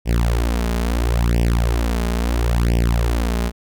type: tone with flanger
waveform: sawtooth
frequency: 58.27 Hz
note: A#1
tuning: in tune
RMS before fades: -18 dBFS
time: 0.05-3.52 s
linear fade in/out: 50 ms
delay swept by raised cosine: 0.36 to 4.86 ms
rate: 0.74 Hz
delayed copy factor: +1
effects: none